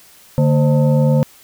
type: tone with frequency modulation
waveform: sine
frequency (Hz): 146.83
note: D3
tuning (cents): 0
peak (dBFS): -10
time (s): 0.38-1.23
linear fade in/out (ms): 0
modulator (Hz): 374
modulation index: 0.92
effects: white hiss -46 dBFS RMS until 1.43 s

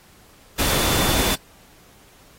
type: tone in noise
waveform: sine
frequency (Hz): 3520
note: A7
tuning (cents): 0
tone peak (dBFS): -29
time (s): 0.58-1.36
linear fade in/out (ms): 20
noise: pink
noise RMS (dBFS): -21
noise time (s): 0.58-1.36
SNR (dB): -11
effects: pink hiss -52 dBFS RMS until 2.38 s + AAC 48 kbps

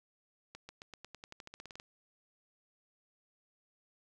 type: accelerating click train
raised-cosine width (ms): 0.2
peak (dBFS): -30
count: 16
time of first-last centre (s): 0.55-1.799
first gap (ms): 140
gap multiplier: 0.92
effects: none

